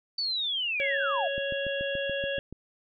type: linear sweep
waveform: sine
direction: down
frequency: 4580 to 603 Hz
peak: -27 dBFS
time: 0.18-1.28 s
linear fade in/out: 5 ms
type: harmonic tone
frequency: 554.4 Hz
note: C#5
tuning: in tune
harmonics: 1 / 3 / 5 / 6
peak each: -30 / -35 / -37 / -38 dBFS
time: 0.8-2.39 s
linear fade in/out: 0 ms
type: click train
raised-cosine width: 3 ms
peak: -27 dBFS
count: 9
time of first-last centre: 1.38-2.526 s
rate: 6.98 Hz
effects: none